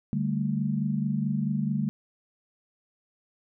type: chord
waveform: sine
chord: D suspended fourth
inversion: none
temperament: equal with one note detuned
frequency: 146.83 / 196 / 220.6 Hz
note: D3 / G3 / A3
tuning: 0 / 0 / +5 cents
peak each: -29 dBFS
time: 0.13-1.89 s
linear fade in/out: 0 ms
effects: none